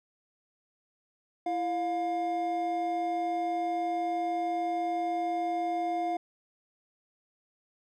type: tone pair together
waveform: triangle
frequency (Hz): 334.2 / 708.1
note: E4 / F5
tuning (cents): +24 / +24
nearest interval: octave + minor second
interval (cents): 1300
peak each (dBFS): -32 / -27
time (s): 1.46-6.17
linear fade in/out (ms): 5
effects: none